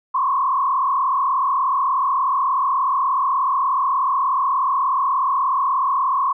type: tone with frequency modulation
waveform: sine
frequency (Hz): 1071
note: C6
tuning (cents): +40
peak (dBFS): -16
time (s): 0.14-6.33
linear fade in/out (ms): 10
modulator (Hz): 36.6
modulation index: 1.8
effects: none